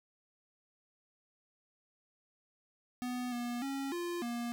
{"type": "tone with pitch steps", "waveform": "square", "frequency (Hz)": [248, 240.9, 273.9, 347.8, 237.5], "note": ["B3", "B3", "C#4", "F4", "A#3"], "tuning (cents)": [7, -43, -21, -7, 33], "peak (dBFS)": -36, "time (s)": [3.02, 4.52], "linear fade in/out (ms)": 0, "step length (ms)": 300, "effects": []}